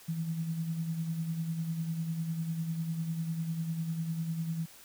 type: tone with tremolo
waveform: sine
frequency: 163.7 Hz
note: E3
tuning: 12 cents flat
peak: -29 dBFS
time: 0.08-4.66 s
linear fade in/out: 10 ms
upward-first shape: sine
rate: 10 Hz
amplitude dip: 50%
effects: white hiss -54 dBFS RMS until 4.84 s